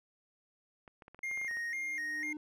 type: clicks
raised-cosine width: 0.5 ms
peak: -37 dBFS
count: 11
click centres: 0.878 / 1.022 / 1.081 / 1.146 / 1.191 / 1.313 / 1.375 / 1.415 / 1.447 / 1.512 / 1.57 s
type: tone with vibrato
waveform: triangle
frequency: 1990 Hz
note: B6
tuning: 13 cents sharp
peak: -33 dBFS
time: 1.23-2.33 s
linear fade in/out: 5 ms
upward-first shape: square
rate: 2 Hz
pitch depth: 110 cents each way
type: tone with exponential growth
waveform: triangle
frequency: 302.5 Hz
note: D#4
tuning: 49 cents flat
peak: -37 dBFS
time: 1.49-2.37 s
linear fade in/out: 2 ms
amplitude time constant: 190 ms
effects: none